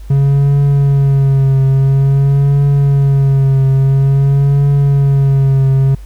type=tone with vibrato; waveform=triangle; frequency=137.9 Hz; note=C#3; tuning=9 cents flat; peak=-5 dBFS; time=0.1-5.95 s; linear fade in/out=5 ms; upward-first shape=triangle; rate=0.49 Hz; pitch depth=47 cents each way; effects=added 50 Hz sine -27 dBFS peak until 6.05 s + pink hiss -47 dBFS RMS until 6.05 s